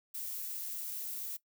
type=noise; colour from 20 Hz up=violet; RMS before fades=-40 dBFS; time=0.14-1.37 s; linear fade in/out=10 ms; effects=noise-tail reverb RT60 0.1 s tail -18 dB re dry